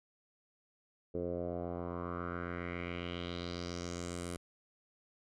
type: tone with low-pass filter sweep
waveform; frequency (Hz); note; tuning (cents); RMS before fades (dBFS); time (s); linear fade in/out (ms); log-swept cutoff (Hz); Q
10% pulse; 87.31; F2; 0; -40; 1.14-4.37; 10; 460 to 10000; 3.5
effects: none